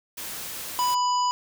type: noise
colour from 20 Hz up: white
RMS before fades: -35 dBFS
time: 0.17-0.95 s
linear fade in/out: 10 ms
type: harmonic tone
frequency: 990 Hz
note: B5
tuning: 4 cents sharp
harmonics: 1 / 3 / 5 / 7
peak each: -21 / -35 / -33 / -36 dBFS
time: 0.79-1.31 s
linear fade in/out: 0 ms
effects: none